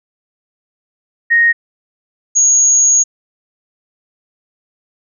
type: tone pair in turn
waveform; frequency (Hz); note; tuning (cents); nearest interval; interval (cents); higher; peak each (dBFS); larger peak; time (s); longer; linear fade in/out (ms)
sine; 1864.7 / 6645; A#6 / G#8; 0 / 0; octave + minor seventh; 2200; second; -7; neither; 1.3-1.53 / 2.35-3.04; second; 20
effects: none